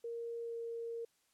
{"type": "tone with pitch glide", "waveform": "sine", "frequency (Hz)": [466.2, 463.2], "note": ["A#4", "A#4"], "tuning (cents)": [0, -11], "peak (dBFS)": -39, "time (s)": [0.04, 1.05], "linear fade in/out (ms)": 5, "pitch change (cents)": -11, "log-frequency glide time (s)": [0.42, 0.55], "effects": ["white hiss -75 dBFS RMS until 1.33 s", "low-pass 11000 Hz 12 dB/octave"]}